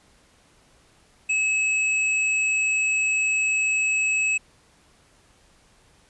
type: tone with hard clipping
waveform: sine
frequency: 2581 Hz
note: E7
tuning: 37 cents flat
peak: -21 dBFS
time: 1.29-4.38 s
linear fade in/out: 10 ms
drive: 14 dB
effects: pink hiss -58 dBFS RMS until 6.09 s + resampled to 24000 Hz